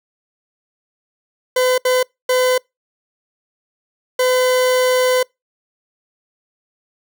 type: tone bursts at uneven times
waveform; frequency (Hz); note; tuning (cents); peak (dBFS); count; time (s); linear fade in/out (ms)
40% pulse; 507; B4; +45; -12; 4; 1.56-1.78 / 1.85-2.03 / 2.29-2.58 / 4.19-5.23; 5
effects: noise-tail reverb RT60 0.2 s tail -26 dB re dry